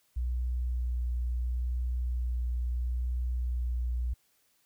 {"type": "tone with vibrato", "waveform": "sine", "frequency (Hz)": 61, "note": "B1", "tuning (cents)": -21, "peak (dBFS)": -28, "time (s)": [0.16, 4.14], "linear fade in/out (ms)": 10, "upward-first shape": "sine", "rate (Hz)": 0.74, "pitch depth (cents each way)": 13, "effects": ["white hiss -70 dBFS RMS until 4.65 s"]}